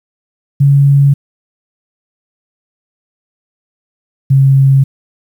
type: tone pair in turn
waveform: sine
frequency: 140.3 / 135.76 Hz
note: C#3 / C#3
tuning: +21 / -36 cents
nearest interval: minor second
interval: 57 cents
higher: first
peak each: -4 dBFS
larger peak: neither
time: 0.6-1.14 / 4.3-4.84 s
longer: neither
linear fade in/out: 10 ms
effects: 7-bit